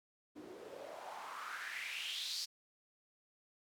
white noise with band-pass filter sweep, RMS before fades -45 dBFS, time 0.35-2.46 s, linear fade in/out 20 ms, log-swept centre 290 to 5000 Hz, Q 4.2, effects none

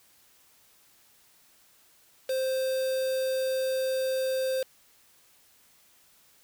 triangle tone with quantisation, 523.3 Hz, C5, in tune, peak -24 dBFS, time 2.29-4.63 s, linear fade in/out 5 ms, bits 6, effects white hiss -61 dBFS RMS until 6.43 s

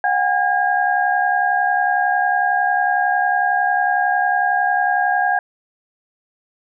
sine tone cluster, 729 / 800 / 1628 Hz, F#5 / G5 / G#6, -26 / +35 / -35 cents, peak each -19 dBFS, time 0.04-5.39 s, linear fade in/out 2 ms, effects none

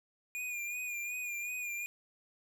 square tone with vibrato, 2436 Hz, D#7, 37 cents flat, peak -37 dBFS, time 0.35-1.86 s, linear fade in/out 0 ms, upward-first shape sine, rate 2.7 Hz, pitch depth 44 cents each way, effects none

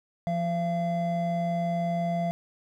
triangle tone pair together, 172.23 / 682 Hz, F3 / F5, -24 / -41 cents, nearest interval 2 octaves, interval 2383 cents, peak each -26 dBFS, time 0.27-2.31 s, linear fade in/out 0 ms, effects none

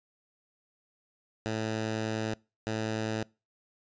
10% pulse tone pair in turn, 110 / 110 Hz, A2 / A2, 0 / 0 cents, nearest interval unison, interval 0 cents, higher neither, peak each -22 dBFS, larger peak neither, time 1.46-2.34 / 2.67-3.23 s, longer first, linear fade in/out 0 ms, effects noise-tail reverb RT60 0.3 s tail -25 dB re dry + resampled to 16000 Hz

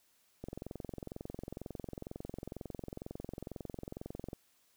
click train, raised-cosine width 2 ms, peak -28 dBFS, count 87, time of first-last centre 0.44-4.331 s, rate 22.1 Hz, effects white hiss -71 dBFS RMS until 4.76 s

